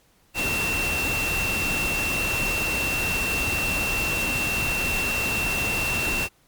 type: tone in noise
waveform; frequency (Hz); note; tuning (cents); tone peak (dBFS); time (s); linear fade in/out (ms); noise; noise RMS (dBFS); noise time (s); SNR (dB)
sine; 2700; E7; +41; -24; 0.34-6.29; 50; pink; -28; 0.34-6.29; +1
effects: pink hiss -61 dBFS RMS until 6.47 s + MP3 96 kbps